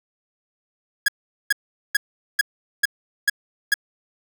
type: tone bursts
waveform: 45% pulse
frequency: 1661.2 Hz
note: G#6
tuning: in tune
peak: -14 dBFS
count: 7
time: 1.06-3.741 s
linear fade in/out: 5 ms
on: 23 ms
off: 420 ms
effects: none